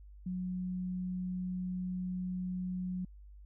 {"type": "tone", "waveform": "sine", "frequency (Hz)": 182.5, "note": "F#3", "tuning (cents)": -24, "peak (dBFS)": -34, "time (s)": [0.26, 3.05], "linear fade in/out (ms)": 5, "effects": ["added 50 Hz sine -50 dBFS peak until 3.45 s"]}